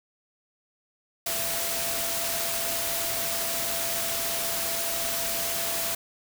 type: tone in noise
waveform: sine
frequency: 672 Hz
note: E5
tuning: 33 cents sharp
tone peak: -36 dBFS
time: 1.26-5.95 s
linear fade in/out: 5 ms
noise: white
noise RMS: -29 dBFS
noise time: 1.26-5.95 s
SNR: -10 dB
effects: none